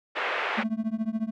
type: band-pass noise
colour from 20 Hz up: white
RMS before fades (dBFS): -29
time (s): 0.15-0.64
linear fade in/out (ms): 20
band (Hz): 430 to 2400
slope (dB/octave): 24
type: tone with tremolo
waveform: triangle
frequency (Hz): 221.3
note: A3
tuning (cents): +10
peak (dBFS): -20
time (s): 0.57-1.31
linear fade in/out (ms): 20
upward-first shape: triangle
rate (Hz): 14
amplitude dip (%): 100
effects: none